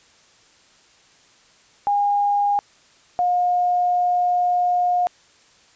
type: tone pair in turn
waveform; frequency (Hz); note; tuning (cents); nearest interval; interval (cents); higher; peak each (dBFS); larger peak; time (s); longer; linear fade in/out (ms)
sine; 814 / 714.8; G#5 / F5; -35 / +40; major second; 225; first; -16; neither; 1.87-2.59 / 3.19-5.07; second; 0
effects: white hiss -54 dBFS RMS until 5.75 s + resampled to 16000 Hz